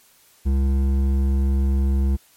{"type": "tone with hard clipping", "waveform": "triangle", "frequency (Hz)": 67.7, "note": "C#2", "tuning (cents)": -40, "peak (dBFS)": -18, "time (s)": [0.45, 2.17], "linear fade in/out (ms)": 20, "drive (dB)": 13, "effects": ["white hiss -55 dBFS RMS until 2.36 s", "MP3 64 kbps"]}